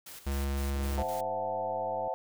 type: noise with tremolo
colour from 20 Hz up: white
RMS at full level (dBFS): -46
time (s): 0.06-1.21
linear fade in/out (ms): 5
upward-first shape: square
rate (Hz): 3.9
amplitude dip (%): 60
type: tone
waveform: square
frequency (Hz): 69.2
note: C#2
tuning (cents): -2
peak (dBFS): -30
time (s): 0.26-1.03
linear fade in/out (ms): 10
type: click train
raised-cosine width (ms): 2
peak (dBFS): -36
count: 134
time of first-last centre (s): 0.76-2.077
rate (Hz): 101
type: chord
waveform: sine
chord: F# half-diminished seventh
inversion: second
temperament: equal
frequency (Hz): 523.3 / 659.3 / 740 / 880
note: C5 / E5 / F#5 / A5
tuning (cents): 0 / 0 / 0 / 0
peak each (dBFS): -36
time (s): 0.98-2.14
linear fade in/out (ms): 0
effects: none